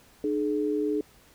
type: tone pair together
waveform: sine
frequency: 302.1 / 424 Hz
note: D4 / G#4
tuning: +49 / +36 cents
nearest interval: tritone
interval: 587 cents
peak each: -27 dBFS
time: 0.24-1.01 s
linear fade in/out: 2 ms
effects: pink hiss -57 dBFS RMS until 1.34 s